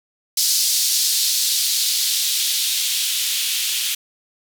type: noise with band-pass filter sweep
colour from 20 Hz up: violet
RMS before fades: -20 dBFS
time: 0.37-3.95 s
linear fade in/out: 5 ms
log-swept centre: 4800 to 3000 Hz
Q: 2
effects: none